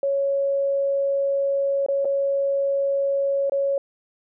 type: tone with dropouts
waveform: sine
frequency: 554.4 Hz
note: C#5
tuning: in tune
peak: -19 dBFS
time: 0.03-3.78 s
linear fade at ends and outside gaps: 2 ms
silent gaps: 1.863-1.885 / 2.047-2.053 / 3.497-3.52 s
effects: none